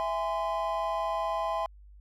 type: chord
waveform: triangle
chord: E augmented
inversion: none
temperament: just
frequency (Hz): 659.3 / 824.1 / 1030.1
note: E5 / G#5 / B#5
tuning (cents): 0 / -14 / -27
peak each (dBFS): -30 / -32 / -30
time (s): 0-1.66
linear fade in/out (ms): 0
effects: added 50 Hz sine -49 dBFS peak until 2 s